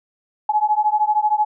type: beating tone pair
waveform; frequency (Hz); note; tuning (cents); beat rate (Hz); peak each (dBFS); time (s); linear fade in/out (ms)
sine; 842 / 855; G#5 / A5; +24 / -50; 13; -18; 0.49-1.45; 5
effects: none